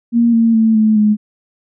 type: tone with pitch steps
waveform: sine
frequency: 234.5 / 228.5 / 222.6 / 216.9 / 211.3 Hz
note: A#3 / A#3 / A3 / A3 / G#3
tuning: +11 / -34 / +20 / -25 / +30 cents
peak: -8 dBFS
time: 0.12-1.17 s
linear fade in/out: 50 ms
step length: 210 ms
effects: none